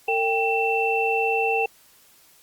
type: tone cluster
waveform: sine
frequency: 452.3 / 786 / 2681 Hz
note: A4 / G5 / E7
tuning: +48 / +4 / +29 cents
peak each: -24 dBFS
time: 0.08-1.66 s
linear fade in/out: 5 ms
effects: white hiss -55 dBFS RMS until 2.42 s + Opus 48 kbps